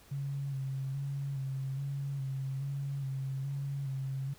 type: tone with vibrato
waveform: sine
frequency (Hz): 136.8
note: C#3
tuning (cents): -23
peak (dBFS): -33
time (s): 0.11-4.34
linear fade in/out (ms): 10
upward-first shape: square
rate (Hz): 1.2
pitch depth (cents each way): 31
effects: pink hiss -59 dBFS RMS until 4.38 s